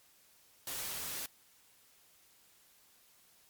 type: noise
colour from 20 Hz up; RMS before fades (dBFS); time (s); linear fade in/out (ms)
white; -40; 0.67-1.26; 2
effects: white hiss -65 dBFS RMS until 3.49 s + MP3 96 kbps